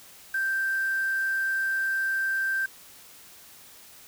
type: tone with quantisation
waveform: sine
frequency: 1568 Hz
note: G6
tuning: in tune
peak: -24 dBFS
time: 0.34-2.66 s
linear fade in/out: 5 ms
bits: 7
effects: white hiss -50 dBFS RMS until 4.07 s

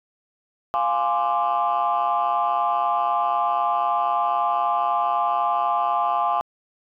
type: chord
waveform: sine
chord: D half-diminished seventh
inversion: first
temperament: equal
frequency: 698.5 / 830.6 / 1046.5 / 1174.7 Hz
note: F5 / Ab5 / C6 / D6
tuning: 0 / 0 / 0 / 0 cents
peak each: -23 / -23 / -24 / -24 dBFS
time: 0.74-6.41 s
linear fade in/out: 0 ms
effects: tanh soft clip ceiling -13 dBFS

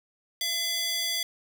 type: tone with high-pass filter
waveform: square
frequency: 677 Hz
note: E5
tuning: 46 cents sharp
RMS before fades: -29 dBFS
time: 0.41-1.23 s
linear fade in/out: 2 ms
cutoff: 3400 Hz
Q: 1.6
effects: none

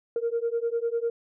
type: beating tone pair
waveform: sine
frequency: 461.2 / 471.2 Hz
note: A#4 / A#4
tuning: -19 / +19 cents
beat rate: 10 Hz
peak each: -27 dBFS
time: 0.16-1.1 s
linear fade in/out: 2 ms
effects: tanh soft clip ceiling -19 dBFS

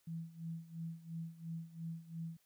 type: tone with tremolo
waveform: sine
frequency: 164.81 Hz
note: E3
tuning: in tune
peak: -39 dBFS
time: 0.07-2.37 s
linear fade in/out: 5 ms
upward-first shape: sine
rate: 2.9 Hz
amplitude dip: 85%
effects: white hiss -75 dBFS RMS until 2.45 s

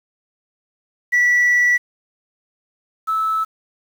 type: tone pair in turn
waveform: sine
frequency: 1953 / 1306.2 Hz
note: B6 / E6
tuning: -20 / -16 cents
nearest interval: perfect fifth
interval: 696 cents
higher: first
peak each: -10 / -16 dBFS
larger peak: first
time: 1.12-1.78 / 3.07-3.45 s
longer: first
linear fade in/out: 20 ms
effects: tanh soft clip ceiling -10 dBFS + 7-bit

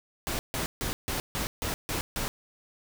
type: noise bursts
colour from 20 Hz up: pink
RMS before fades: -31 dBFS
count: 8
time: 0.27-2.28 s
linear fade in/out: 0 ms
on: 120 ms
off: 150 ms
effects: none

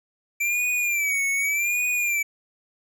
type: tone with vibrato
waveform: square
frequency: 2336 Hz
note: D7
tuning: 10 cents flat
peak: -22 dBFS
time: 0.4-2.23 s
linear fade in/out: 10 ms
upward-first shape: sine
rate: 0.85 Hz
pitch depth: 98 cents each way
effects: none

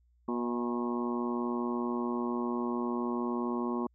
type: harmonic tone with a mistuned harmonic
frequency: 120.3 Hz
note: B2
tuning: 45 cents flat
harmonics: 2 / 3 / 4 / 5 / 6 / 7 / 8 / 9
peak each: -32 / -35 / -45 / -46 / -49 / -44 / -42 / -40 dBFS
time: 0.28-3.87 s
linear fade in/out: 5 ms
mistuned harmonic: 5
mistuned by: +37 cents
effects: added 60 Hz sine -64 dBFS peak until 3.94 s

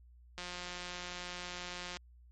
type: click train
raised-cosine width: 0.2 ms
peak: -25 dBFS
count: 284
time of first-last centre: 0.38-1.97 s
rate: 178 Hz
effects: added 60 Hz sine -56 dBFS peak until 2.31 s + MP3 48 kbps

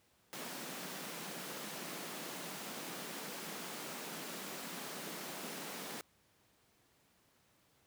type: high-pass noise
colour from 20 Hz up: pink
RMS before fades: -45 dBFS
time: 0.33-6.01 s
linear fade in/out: 0 ms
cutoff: 160 Hz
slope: 48 dB/octave
effects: pink hiss -71 dBFS RMS until 7.86 s + high-pass 80 Hz 12 dB/octave

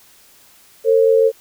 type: tone pair together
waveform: sine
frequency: 450.3 / 537 Hz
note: A4 / C5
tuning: +40 / +45 cents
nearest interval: minor third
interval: 305 cents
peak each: -11 / -15 dBFS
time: 0.84-1.32 s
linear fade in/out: 50 ms
effects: white hiss -49 dBFS RMS until 1.4 s

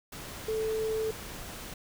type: tone in noise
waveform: sine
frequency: 439.3 Hz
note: A4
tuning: 3 cents flat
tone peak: -28 dBFS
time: 0.48-1.11 s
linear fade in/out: 5 ms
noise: pink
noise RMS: -42 dBFS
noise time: 0.12-1.74 s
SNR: +11 dB
effects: none

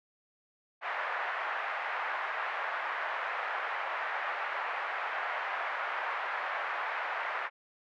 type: band-pass noise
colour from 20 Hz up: white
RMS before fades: -35 dBFS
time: 0.81-7.5 s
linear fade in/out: 50 ms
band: 640 to 1900 Hz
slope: 24 dB/octave
effects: none

